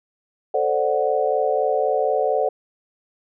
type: chord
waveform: sine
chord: D dominant seventh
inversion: second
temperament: equal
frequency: 440 / 523.3 / 587.3 / 740 Hz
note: A4 / C5 / D5 / F#5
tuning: 0 / 0 / 0 / 0 cents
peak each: -23 dBFS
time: 0.54-2.49 s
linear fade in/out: 5 ms
effects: none